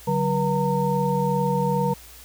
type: tone cluster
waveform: sine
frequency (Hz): 145.4 / 187.8 / 480.7 / 916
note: D3 / F#3 / B4 / A#5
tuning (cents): -17 / +26 / -47 / -31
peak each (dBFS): -25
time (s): 0.07-1.94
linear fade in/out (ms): 10
effects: added 60 Hz sine -48 dBFS peak until 2.24 s + white hiss -46 dBFS RMS until 2.24 s